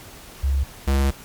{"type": "tone pair in turn", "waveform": ["sine", "square"], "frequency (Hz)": [68.4, 68.4], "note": ["C#2", "C#2"], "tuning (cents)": [-23, -23], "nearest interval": "unison", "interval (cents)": 0, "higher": "neither", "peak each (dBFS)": -17, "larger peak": "neither", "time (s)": [[0.43, 0.64], [0.87, 1.11]], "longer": "second", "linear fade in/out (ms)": 10, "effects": ["pink hiss -42 dBFS RMS until 1.24 s", "MP3 96 kbps"]}